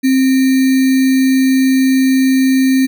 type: tone with sample-and-hold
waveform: sine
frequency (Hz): 263.3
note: C4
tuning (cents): +11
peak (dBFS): -8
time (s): 0.03-2.87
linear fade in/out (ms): 20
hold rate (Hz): 2100
effects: none